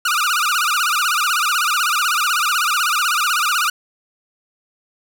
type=tone with vibrato; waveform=sawtooth; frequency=1318.5 Hz; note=E6; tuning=in tune; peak=-12 dBFS; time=0.05-3.7 s; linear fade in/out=5 ms; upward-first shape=sine; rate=16 Hz; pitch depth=200 cents each way; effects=none